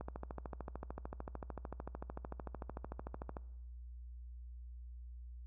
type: click train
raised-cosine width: 1 ms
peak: -29 dBFS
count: 46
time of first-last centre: 0.01-3.368 s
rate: 13.4 Hz
effects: noise-tail reverb RT60 1.0 s tail -22 dB re dry + added 60 Hz sine -47 dBFS peak until 5.46 s